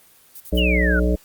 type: noise bursts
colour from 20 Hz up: violet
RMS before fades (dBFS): -37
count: 3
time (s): 0.35-0.599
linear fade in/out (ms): 5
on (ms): 53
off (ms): 45
type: harmonic tone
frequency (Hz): 61.1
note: B1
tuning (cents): -18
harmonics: 1 / 3 / 5 / 7 / 9 / 10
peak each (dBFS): -18 / -23 / -25 / -26 / -28 / -28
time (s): 0.52-1.16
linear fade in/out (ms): 10
type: exponential sweep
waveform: sine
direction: down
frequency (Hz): 3036 to 1396.9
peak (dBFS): -20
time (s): 0.57-1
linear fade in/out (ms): 10
effects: white hiss -52 dBFS RMS until 1.24 s + Opus 32 kbps